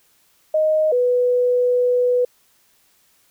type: tone pair in turn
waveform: sine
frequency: 622.3 / 493.9 Hz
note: D#5 / B4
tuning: 0 / 0 cents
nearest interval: major third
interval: 400 cents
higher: first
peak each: -14 dBFS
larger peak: neither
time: 0.54-0.92 / 0.92-2.25 s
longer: second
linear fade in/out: 5 ms
effects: white hiss -59 dBFS RMS until 3.3 s